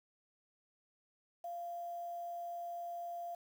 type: tone with quantisation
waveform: sine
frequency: 692 Hz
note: F5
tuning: 16 cents flat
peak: -40 dBFS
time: 1.44-3.35 s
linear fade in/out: 5 ms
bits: 10
effects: none